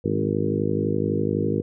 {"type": "harmonic tone with a mistuned harmonic", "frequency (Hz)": 51.91, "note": "G#1", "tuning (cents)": 0, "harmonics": [2, 3, 4, 5, 6, 7, 8, 9], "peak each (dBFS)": [-29, -29, -29, -29, -29, -29, -29, -29], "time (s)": [0.04, 1.62], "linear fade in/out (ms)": 10, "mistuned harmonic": 3, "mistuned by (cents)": 35, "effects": []}